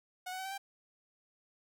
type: tone with pitch steps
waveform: sawtooth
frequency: 733 / 746.2 / 759.7 / 773.5 / 787.4 Hz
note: F#5 / F#5 / F#5 / G5 / G5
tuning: -16 / +14 / +46 / -23 / +8 cents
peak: -35 dBFS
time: 0.26-0.58 s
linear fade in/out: 10 ms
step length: 64 ms
effects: none